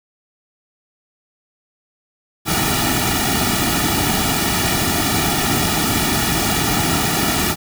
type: noise with comb filter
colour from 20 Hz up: pink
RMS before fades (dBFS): -18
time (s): 2.45-7.56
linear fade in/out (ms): 50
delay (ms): 1.9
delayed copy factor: -0.9
effects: none